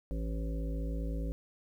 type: harmonic tone with a mistuned harmonic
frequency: 55 Hz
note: A1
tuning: in tune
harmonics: 1 / 3 / 5 / 7 / 9 / 10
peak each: -33 / -41 / -43 / -50 / -48 / -50 dBFS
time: 0.11-1.32 s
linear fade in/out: 0 ms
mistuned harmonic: 1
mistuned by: -28 cents
effects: 11-bit